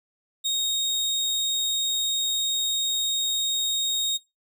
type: tone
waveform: 30% pulse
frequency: 3729 Hz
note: A#7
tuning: in tune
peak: -20 dBFS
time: 0.44-4.18 s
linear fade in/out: 20 ms
effects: noise-tail reverb RT60 0.2 s tail -21 dB re dry